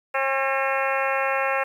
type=harmonic tone with a mistuned harmonic; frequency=270 Hz; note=C#4; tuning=45 cents flat; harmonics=2 / 3 / 4 / 5 / 6 / 7 / 8 / 9 / 10; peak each=-26 / -28 / -29 / -30 / -31 / -31 / -32 / -33 / -33 dBFS; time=0.14-1.64 s; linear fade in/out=10 ms; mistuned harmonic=7; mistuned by=-49 cents; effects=9-bit